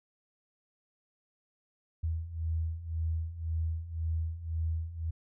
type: beating tone pair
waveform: sine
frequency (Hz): 80.1 / 82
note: E2 / E2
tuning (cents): -49 / -9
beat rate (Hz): 1.9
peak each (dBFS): -36 / -32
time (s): 2.03-5.11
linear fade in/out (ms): 10
effects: none